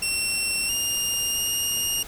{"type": "tone with pitch steps", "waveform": "15% pulse", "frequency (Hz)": [2719, 2818, 2835], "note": ["F7", "F7", "F7"], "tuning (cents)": [-47, 15, 25], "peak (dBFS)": -16, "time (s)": [0.02, 2.03], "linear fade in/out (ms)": 5, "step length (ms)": 670, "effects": ["pink hiss -41 dBFS RMS until 2.07 s"]}